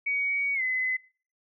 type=tone with pitch glide; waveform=sine; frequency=2251 to 2029 Hz; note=C#7 to B6; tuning=+26 to +46 cents; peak=-25 dBFS; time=0.06-0.97 s; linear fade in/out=10 ms; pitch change=-180 cents; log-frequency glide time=0.54-0.62 s; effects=noise-tail reverb RT60 0.4 s tail -21 dB re dry